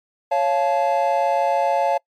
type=chord; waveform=triangle; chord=Db augmented; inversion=none; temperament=just; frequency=554.4 / 693 / 866.2 Hz; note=Db5 / F5 / A5; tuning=0 / -14 / -27 cents; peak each=-19 dBFS; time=0.31-1.98 s; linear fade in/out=10 ms; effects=noise-tail reverb RT60 0.1 s tail -26 dB re dry + MP3 96 kbps